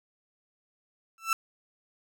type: tone with exponential growth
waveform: 30% pulse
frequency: 1331 Hz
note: E6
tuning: 16 cents sharp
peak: -17 dBFS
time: 1.18-1.33 s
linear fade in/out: 1 ms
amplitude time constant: 32 ms
effects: none